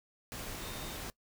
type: tone in noise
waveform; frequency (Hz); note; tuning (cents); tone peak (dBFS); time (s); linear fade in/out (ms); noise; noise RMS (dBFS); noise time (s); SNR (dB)
sine; 3667; A#7; -29; -50; 0.62-0.96; 0; pink; -42; 0.32-1.1; -11
effects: noise-tail reverb RT60 0.1 s tail -21 dB re dry

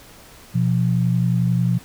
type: tone pair together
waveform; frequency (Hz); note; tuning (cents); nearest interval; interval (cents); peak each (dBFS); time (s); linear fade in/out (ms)
sine; 123.47 / 174.61; B2 / F3; 0 / 0; tritone; 600; -18 / -19; 0.54-1.79; 20
effects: pink hiss -45 dBFS RMS until 1.84 s

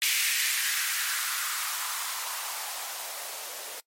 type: noise with band-pass filter sweep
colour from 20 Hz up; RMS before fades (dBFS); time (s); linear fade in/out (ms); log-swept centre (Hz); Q
violet; -31; 0.02-3.8; 0; 2300 to 510; 2.4
effects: noise-tail reverb RT60 0.1 s tail -21 dB re dry + MP3 64 kbps

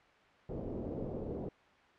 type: low-pass noise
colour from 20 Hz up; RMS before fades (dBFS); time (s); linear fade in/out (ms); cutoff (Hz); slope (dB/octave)
white; -40; 0.49-1.49; 5; 510; 24
effects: white hiss -62 dBFS RMS until 1.98 s + low-pass 2000 Hz 12 dB/octave

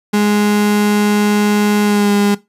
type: tone with pitch glide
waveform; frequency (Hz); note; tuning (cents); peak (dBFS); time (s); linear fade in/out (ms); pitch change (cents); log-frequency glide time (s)
35% pulse; 207.7 to 203.7; G#3 to G#3; 0 to -33; -9; 0.13-2.35; 10; -33; 1.83-2.12
effects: noise-tail reverb RT60 0.2 s tail -18 dB re dry + resampled to 32000 Hz

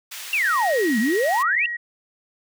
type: high-pass noise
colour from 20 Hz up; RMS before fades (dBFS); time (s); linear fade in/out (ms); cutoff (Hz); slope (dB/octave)
pink; -35; 0.11-1.43; 10; 1900; 12
type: exponential two-way sweep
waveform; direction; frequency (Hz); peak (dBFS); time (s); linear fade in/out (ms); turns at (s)
sine; down then up; 2815 to 207.7 to 2815; -18; 0.33-1.66; 2; 0.99
type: tone with pitch glide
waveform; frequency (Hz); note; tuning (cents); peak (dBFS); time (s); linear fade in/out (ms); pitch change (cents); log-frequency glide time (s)
sine; 1884 to 1901.5; A#6 to A#6; +18 to +34; -25; 0.43-1.77; 10; +16; 0.75-0.81
effects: none

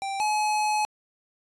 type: tone pair in turn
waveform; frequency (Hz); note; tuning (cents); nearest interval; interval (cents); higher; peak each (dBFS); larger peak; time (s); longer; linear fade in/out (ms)
square; 784 / 849.1; G5 / G#5; 0 / +38; minor second; 138; second; -29 / -23; second; 0.02-0.2 / 0.2-0.85; second; 0
effects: resampled to 24000 Hz

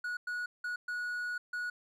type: tone bursts at uneven times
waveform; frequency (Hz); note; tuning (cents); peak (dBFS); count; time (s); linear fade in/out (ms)
triangle; 1460; F#6; -24; -32; 5; 0.04-0.17 / 0.27-0.46 / 0.64-0.76 / 0.88-1.38 / 1.53-1.7; 5
effects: none

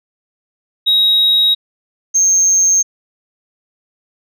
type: tone pair in turn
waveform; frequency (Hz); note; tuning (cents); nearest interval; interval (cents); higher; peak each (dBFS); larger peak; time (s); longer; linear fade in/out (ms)
sine; 3801 / 6392; A#7 / G8; +33 / +33; major sixth; 900; second; -7; neither; 0.86-1.55 / 2.14-2.83; neither; 20
effects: tanh soft clip ceiling -6 dBFS

